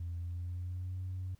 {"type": "tone with pitch glide", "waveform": "sine", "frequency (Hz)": [85.7, 92.38], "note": ["F2", "F#2"], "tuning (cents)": [-32, -2], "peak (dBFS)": -35, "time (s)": [0, 1.35], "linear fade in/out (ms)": 5, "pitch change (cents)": 130, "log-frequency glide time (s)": [0.17, 1], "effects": ["tanh soft clip ceiling -33 dBFS", "pink hiss -71 dBFS RMS until 1.39 s"]}